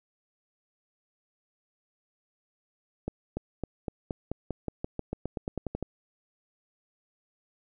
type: accelerating click train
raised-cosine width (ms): 2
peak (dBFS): -18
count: 18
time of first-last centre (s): 3.08-5.827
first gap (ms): 290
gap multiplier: 0.92
effects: none